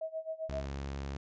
sine tone with tremolo, 640 Hz, D#5, 49 cents sharp, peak -33 dBFS, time 0.01-0.66 s, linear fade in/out 5 ms, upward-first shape sine, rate 7.6 Hz, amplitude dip 90%
sawtooth tone, 69 Hz, C#2, 7 cents flat, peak -33 dBFS, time 0.49-1.17 s, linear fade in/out 5 ms
effects resampled to 16000 Hz

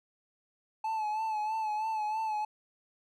triangle tone with vibrato, 866 Hz, A5, 28 cents flat, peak -28 dBFS, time 0.84-2.45 s, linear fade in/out 5 ms, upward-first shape sine, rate 3.1 Hz, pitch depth 46 cents each way, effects none

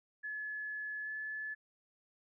sine tone with pitch glide, 1710 to 1725.9 Hz, A6 to A6, -50 to -34 cents, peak -38 dBFS, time 0.23-1.55 s, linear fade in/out 20 ms, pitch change +16 cents, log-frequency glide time 1.03-1.09 s, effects none

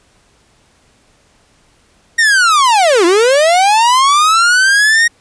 45% pulse linear two-way sweep, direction down then up, 1882 to 329.5 to 1882 Hz, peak -7 dBFS, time 2.18-5.08 s, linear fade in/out 10 ms, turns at 3.05 s, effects pink hiss -52 dBFS RMS until 5.2 s + resampled to 22050 Hz

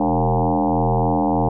sine tone with frequency modulation, 292.7 Hz, D4, 6 cents flat, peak -15 dBFS, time 0-1.49 s, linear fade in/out 5 ms, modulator 83.4 Hz, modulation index 7.2, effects none

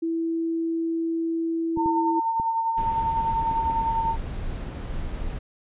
sine tone, 329.6 Hz, E4, in tune, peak -23 dBFS, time 0.02-2.2 s, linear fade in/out 10 ms
sine tone with tremolo, 907 Hz, A#5, 48 cents flat, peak -20 dBFS, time 1.76-4.17 s, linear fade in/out 50 ms, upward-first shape sine, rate 10 Hz, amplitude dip 40%
clicks, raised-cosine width 3 ms, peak -21 dBFS, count 7, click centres 1.773 / 1.86 / 2.399 / 3.513 / 3.699 / 3.815 / 4.054 s
brown noise, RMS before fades -31 dBFS, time 2.77-5.39 s, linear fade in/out 10 ms
effects resampled to 8000 Hz

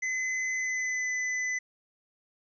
square tone with pitch glide, 2034 to 2007 Hz, C7 to B6, -50 to +27 cents, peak -29 dBFS, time 0.02-1.59 s, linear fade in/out 10 ms, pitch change -23 cents, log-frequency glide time 0.55-1.1 s, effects resampled to 16000 Hz + 11-bit

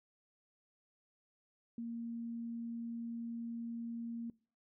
sine tone, 232.6 Hz, A#3, 4 cents flat, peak -39 dBFS, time 1.78-4.3 s, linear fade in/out 2 ms, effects noise-tail reverb RT60 0.4 s tail -23 dB re dry

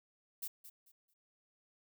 violet noise with echo, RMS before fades -41 dBFS, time 0.42-0.48 s, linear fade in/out 10 ms, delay 220 ms, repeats 3, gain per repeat -12 dB, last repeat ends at 1.14 s, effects none

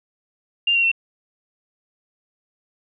sine tone with pitch steps, 2794 / 2749 / 2705 Hz, F7 / F7 / E7, 0 / -28 / +44 cents, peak -15 dBFS, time 0.67-0.916 s, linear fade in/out 5 ms, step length 82 ms, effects none

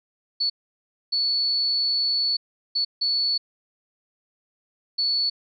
sine tone bursts at uneven times, 4435 Hz, C#8, in tune, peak -20 dBFS, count 5, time 0.4-0.5 / 1.12-2.37 / 2.75-2.85 / 3.01-3.38 / 4.98-5.3 s, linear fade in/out 10 ms, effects none

